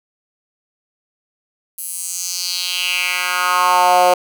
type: tone with high-pass filter sweep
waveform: 10% pulse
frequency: 180 Hz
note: F#3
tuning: 47 cents flat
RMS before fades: -17 dBFS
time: 1.78-4.14 s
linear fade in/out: 5 ms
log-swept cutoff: 11000 to 570 Hz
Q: 3.1
effects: none